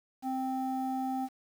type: tone with low-pass filter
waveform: square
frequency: 261.6 Hz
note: C4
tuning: in tune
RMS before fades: -33 dBFS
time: 0.22-1.29 s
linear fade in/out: 50 ms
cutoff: 790 Hz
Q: 3.1
effects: 9-bit